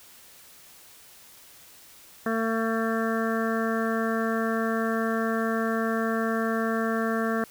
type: harmonic tone with a mistuned harmonic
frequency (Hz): 225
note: A3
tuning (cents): +39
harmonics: 1 / 2 / 3 / 5 / 6 / 7 / 8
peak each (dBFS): -27 / -30 / -32 / -34 / -35 / -35 / -36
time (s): 2.26-7.44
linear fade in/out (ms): 2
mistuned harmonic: 8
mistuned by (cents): -24
effects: white hiss -51 dBFS RMS until 7.5 s